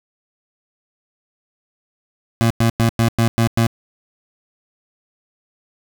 25% pulse tone bursts, 114.9 Hz, A#2, 25 cents flat, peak -9 dBFS, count 7, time 2.41-3.668 s, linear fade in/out 0 ms, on 94 ms, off 100 ms, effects 8-bit

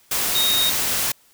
sine tone in noise, 3735 Hz, A#7, 3 cents sharp, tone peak -18 dBFS, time 0.35-0.7 s, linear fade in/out 5 ms, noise white, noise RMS -22 dBFS, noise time 0.11-1.12 s, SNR +1 dB, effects white hiss -56 dBFS RMS until 1.33 s

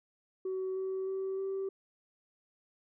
sine tone with pitch steps, 376.5 / 380 / 383.5 / 387.1 Hz, F#4 / F#4 / G4 / G4, +30 / +46 / -38 / -22 cents, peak -31 dBFS, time 0.45-1.69 s, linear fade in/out 5 ms, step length 310 ms, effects tanh soft clip ceiling -30 dBFS

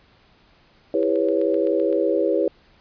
sine chord, C# half-diminished seventh, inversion first, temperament equal with one note detuned, 329.6 / 401.4 / 493.9 / 554.4 Hz, E4 / G4 / B4 / C#5, 0 / +41 / 0 / 0 cents, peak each -23 dBFS, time 0.94-2.48 s, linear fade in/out 2 ms
click train, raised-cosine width 0.3 ms, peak -28 dBFS, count 8, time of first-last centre 1.03-1.927 s, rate 7.8 Hz
effects pink hiss -56 dBFS RMS until 2.8 s + resampled to 11025 Hz

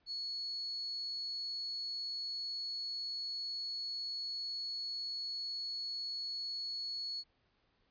sine tone, 4379 Hz, C#8, 22 cents flat, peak -37 dBFS, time 0.06-7.24 s, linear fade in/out 50 ms, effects pink hiss -75 dBFS RMS until 7.9 s + resampled to 11025 Hz

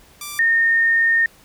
5% pulse / sine tone pair in turn, 1174.7 / 1831.6 Hz, D6 / A#6, 0 / -31 cents, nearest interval minor sixth, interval 769 cents, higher second, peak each -17 / -13 dBFS, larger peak second, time 0.21-0.39 / 0.39-1.26 s, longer second, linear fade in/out 2 ms, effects pink hiss -50 dBFS RMS until 1.44 s

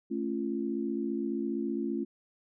sine chord, A augmented, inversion none, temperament just, 220 / 275 / 343.8 Hz, A3 / C#4 / E#4, 0 / -14 / -27 cents, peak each -34 dBFS, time 0.1-2.05 s, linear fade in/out 20 ms, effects none

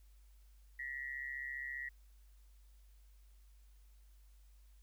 sine tone with amplitude modulation, 1916 Hz, A#6, 47 cents sharp, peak -37 dBFS, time 0.79-1.89 s, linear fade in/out 5 ms, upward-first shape sine, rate 135 Hz, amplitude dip 75%, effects added 50 Hz sine -59 dBFS peak until 4.82 s + white hiss -75 dBFS RMS until 4.82 s

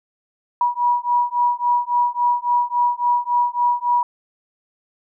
sine beating tone pair, 966 / 969.6 Hz, B5 / B5, -39 / -32 cents, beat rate 3.6 Hz, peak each -19 dBFS, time 0.61-4.03 s, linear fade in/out 2 ms, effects none

